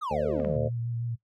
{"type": "exponential sweep", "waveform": "triangle", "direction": "down", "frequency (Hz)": [1318.5, 123.47], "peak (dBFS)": -28, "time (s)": [0.01, 0.58], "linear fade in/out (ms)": 20}
{"type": "harmonic tone", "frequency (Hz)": 75, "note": "D2", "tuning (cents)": 37, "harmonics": [1, 2, 3, 5, 6, 7, 8, 9], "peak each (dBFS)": [-38, -35, -35, -41, -33, -30, -33, -42], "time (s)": [0.1, 0.69], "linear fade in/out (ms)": 20}
{"type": "clicks", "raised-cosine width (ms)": 0.5, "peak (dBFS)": [-30, -25], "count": 2, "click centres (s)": [0.4, 0.448]}
{"type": "tone with vibrato", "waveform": "sine", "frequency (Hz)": 117.6, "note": "A#2", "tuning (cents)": 16, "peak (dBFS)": -29, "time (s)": [0.54, 1.16], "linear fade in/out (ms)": 20, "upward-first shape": "triangle", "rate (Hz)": 6.4, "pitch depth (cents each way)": 27}
{"effects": ["noise-tail reverb RT60 0.1 s tail -17 dB re dry"]}